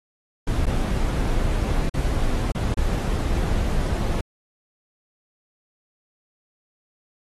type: noise with dropouts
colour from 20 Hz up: brown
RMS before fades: -22 dBFS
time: 0.47-4.21 s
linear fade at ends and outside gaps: 5 ms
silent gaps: 0.657-0.665 / 1.896-1.939 / 2.52-2.548 / 2.743-2.771 s
effects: AAC 32 kbps